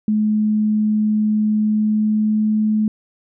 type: tone with pitch glide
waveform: sine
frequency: 213.4 to 214.8 Hz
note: G#3 to A3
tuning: +47 to -41 cents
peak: -14 dBFS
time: 0.08-2.88 s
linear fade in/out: 2 ms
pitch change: +12 cents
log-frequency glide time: 1.58-2.58 s
effects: none